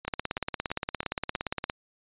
two click trains, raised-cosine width 0.3 ms, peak -13 / -23 dBFS, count 29 / 5, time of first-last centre 0.08-1.698 / 0.05-1.357 s, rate 17.3 / 3.06 Hz, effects resampled to 8000 Hz

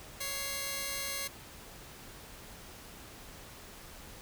5% pulse tone pair together, 554.4 / 2093 Hz, C#5 / C7, 0 / 0 cents, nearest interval octave + major seventh, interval 2300 cents, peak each -27 / -27 dBFS, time 0.2-1.28 s, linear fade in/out 10 ms, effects pink hiss -50 dBFS RMS until 4.21 s

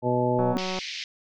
harmonic tone, 123.47 Hz, B2, in tune, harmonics 1 / 2 / 3 / 4 / 5 / 7, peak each -28 / -28 / -28 / -28 / -28 / -28 dBFS, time 0.02-0.56 s, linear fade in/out 50 ms
click train, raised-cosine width 1 ms, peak -19 dBFS, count 75, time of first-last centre 0.39-0.788 s, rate 186 Hz
sine tone with exponential growth, 246.8 Hz, B3, 1 cent flat, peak -18 dBFS, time 0.49-0.57 s, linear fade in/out 0 ms, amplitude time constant 17 ms
pink band-pass noise, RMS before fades -35 dBFS, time 0.58-1.04 s, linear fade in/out 2 ms, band 2000 to 5700 Hz, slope 48 dB/octave
effects none

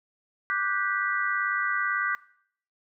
sine chord, G major seventh, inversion second, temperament just, 1176 / 1470 / 1568 / 1960 Hz, D6 / F#6 / G6 / B6, +2 / -12 / 0 / -14 cents, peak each -30 dBFS, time 0.5-2.15 s, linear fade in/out 0 ms, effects noise-tail reverb RT60 0.6 s tail -20 dB re dry

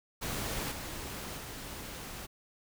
pink noise with level steps, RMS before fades -36 / -41 / -43 dBFS, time 0.21-2.27 s, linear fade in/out 20 ms, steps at 0.71 / 1.37 s, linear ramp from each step 10 ms, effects none

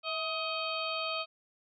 harmonic tone with a mistuned harmonic, 630 Hz, D#5, 21 cents sharp, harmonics 1 / 2 / 4 / 5 / 6 / 7, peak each -38 / -37 / -38 / -41 / -43 / -41 dBFS, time 0.03-1.26 s, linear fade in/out 50 ms, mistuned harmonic 1, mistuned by +47 cents, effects none

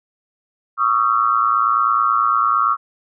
sine tone cluster, 1118 / 1239 / 1348 Hz, C#6 / D#6 / E6, +14 / -8 / +38 cents, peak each -18 dBFS, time 0.77-2.77 s, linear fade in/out 50 ms, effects none

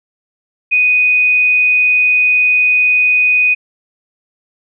sine tone, 2489 Hz, D#7, in tune, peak -8 dBFS, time 0.71-3.55 s, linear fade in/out 20 ms, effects none

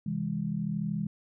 sine chord, C augmented, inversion none, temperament just, 130.81 / 163.52 / 204.4 Hz, C3 / E3 / G#3, 0 / -14 / -27 cents, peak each -38 / -32 / -32 dBFS, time 0.06-1.07 s, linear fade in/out 5 ms, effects none

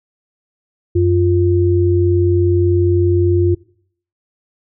sine tone pair together, 92.49 / 349.2 Hz, F#2 / F4, 0 / 0 cents, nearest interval octave + major seventh, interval 2300 cents, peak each -13 dBFS, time 0.95-3.55 s, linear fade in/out 10 ms, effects noise-tail reverb RT60 0.6 s tail -22 dB re dry

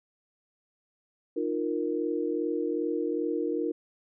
sine chord, Eb suspended second, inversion none, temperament equal with one note detuned, 306.7 / 349.2 / 466.2 Hz, Eb4 / F4 / Bb4, -25 / 0 / 0 cents, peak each -31 dBFS, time 1.36-3.72 s, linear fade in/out 10 ms, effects none

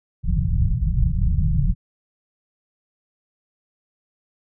pink low-pass noise, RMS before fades -19 dBFS, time 0.23-1.75 s, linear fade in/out 50 ms, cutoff 180 Hz, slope 96 dB/octave, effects none

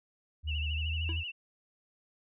sine tone with pitch glide, 76.2 to 81.67 Hz, D#2 to E2, -36 to -16 cents, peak -31 dBFS, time 0.43-1.24 s, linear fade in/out 50 ms, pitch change +120 cents, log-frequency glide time 0.67-1.05 s
sine tone with vibrato, 2794 Hz, F7, in tune, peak -36 dBFS, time 0.47-1.32 s, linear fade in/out 20 ms, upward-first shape sine, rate 13 Hz, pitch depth 97 cents each way
square tone with exponential decay, 329.5 Hz, E4, 1 cent flat, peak -38 dBFS, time 1.09-1.22 s, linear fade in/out 1 ms, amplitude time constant 27 ms
effects resampled to 8000 Hz

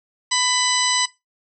harmonic tone, 997 Hz, B5, 16 cents sharp, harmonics 1 / 2 / 3 / 4 / 5 / 6 / 8, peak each -25 / -25 / -25 / -25 / -25 / -25 / -25 dBFS, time 0.31-1.06 s, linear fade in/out 10 ms, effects noise-tail reverb RT60 0.2 s tail -18 dB re dry

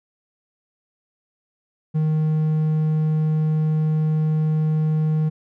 triangle tone, 155.56 Hz, D#3, in tune, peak -15 dBFS, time 1.94-5.3 s, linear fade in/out 20 ms, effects none

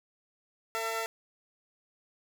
15% pulse tone pair together, 451 / 672 Hz, A4 / E5, +43 / +33 cents, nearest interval perfect fifth, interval 690 cents, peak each -28 dBFS, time 0.75-1.06 s, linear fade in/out 0 ms, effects none

